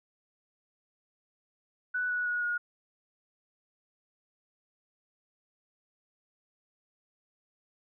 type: tone with pitch steps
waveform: sine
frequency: 1485 / 1469.6 / 1454.4 / 1439.4 Hz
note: F#6 / F#6 / F#6 / F#6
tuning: +6 / -12 / -30 / -48 cents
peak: -28 dBFS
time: 1.94-2.58 s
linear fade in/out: 10 ms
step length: 160 ms
effects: none